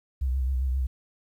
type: tone with vibrato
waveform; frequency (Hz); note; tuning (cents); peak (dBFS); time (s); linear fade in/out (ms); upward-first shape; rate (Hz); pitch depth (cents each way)
sine; 65; C2; -11; -23; 0.21-0.87; 10; sine; 7.5; 67
effects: 10-bit